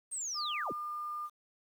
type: linear sweep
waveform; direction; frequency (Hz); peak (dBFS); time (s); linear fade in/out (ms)
sine; down; 8700 to 38.89; -35; 0.11-0.73; 20
type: tone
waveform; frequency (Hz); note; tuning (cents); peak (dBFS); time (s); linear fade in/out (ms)
sine; 1205; D6; +44; -36; 0.34-1.3; 50
effects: 10-bit